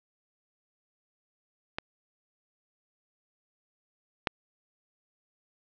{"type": "clicks", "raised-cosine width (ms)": 0.3, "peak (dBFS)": [-15, -9], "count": 2, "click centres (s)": [1.785, 4.272], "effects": ["low-pass 5000 Hz 12 dB/octave"]}